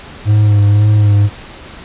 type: tone with vibrato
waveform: triangle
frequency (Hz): 104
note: G#2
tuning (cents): +3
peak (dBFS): -4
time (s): 0.25-1.3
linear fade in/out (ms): 50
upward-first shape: sine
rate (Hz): 1.9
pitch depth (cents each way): 33
effects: pink hiss -33 dBFS RMS until 1.84 s + resampled to 8000 Hz